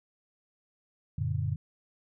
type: chord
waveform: sine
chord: Gb augmented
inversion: none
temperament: just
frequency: 92.5 / 115.62 / 144.53 Hz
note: Gb2 / Bb2 / D3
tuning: 0 / -14 / -27 cents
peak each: -32 dBFS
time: 1.18-1.56 s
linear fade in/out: 5 ms
effects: none